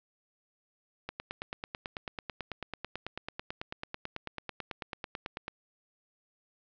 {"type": "click train", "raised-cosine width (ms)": 0.3, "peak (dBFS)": -20, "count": 41, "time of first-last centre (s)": [1.09, 5.481], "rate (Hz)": 9.11, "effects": ["low-pass 5000 Hz 12 dB/octave"]}